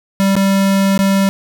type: tone with dropouts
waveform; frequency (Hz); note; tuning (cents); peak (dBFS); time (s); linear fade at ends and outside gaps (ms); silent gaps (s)
square; 195.3; G3; -6; -11; 0.2-1.29; 0; 0.354-0.365 / 0.977-0.991
effects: none